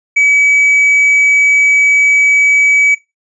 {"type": "tone", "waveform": "triangle", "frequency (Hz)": 2281, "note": "C#7", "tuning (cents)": 49, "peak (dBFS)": -5, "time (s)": [0.16, 2.95], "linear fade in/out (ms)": 10, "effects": ["noise-tail reverb RT60 0.2 s tail -17 dB re dry", "resampled to 22050 Hz"]}